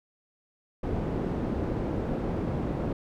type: low-pass noise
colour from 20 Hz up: white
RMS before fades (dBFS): -30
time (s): 0.83-2.93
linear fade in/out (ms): 5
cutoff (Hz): 350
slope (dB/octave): 12
effects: none